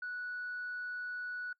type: tone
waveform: sine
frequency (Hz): 1474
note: F#6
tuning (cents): -7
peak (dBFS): -36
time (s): 0.02-1.53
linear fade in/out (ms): 5
effects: noise-tail reverb RT60 0.1 s tail -24 dB re dry + tanh soft clip ceiling -34 dBFS